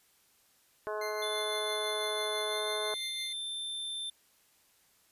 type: harmonic tone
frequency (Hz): 212.7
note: G#3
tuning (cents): +42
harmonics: 2 / 3 / 4 / 5 / 6 / 7 / 8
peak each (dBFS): -37 / -38 / -45 / -40 / -51 / -44 / -52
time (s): 0.87-2.94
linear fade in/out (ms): 0
type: tone with tremolo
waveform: 25% pulse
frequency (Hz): 2093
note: C7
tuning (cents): 0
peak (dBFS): -35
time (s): 1.01-3.33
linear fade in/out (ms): 5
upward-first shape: sine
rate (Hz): 6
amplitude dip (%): 50
type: tone with pitch glide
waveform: square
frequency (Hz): 3500 to 3561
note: A7 to A7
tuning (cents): -10 to +20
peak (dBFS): -36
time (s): 1.22-4.1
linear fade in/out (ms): 5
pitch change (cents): +30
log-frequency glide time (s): 2.45-2.58
effects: white hiss -67 dBFS RMS until 5.11 s + resampled to 32000 Hz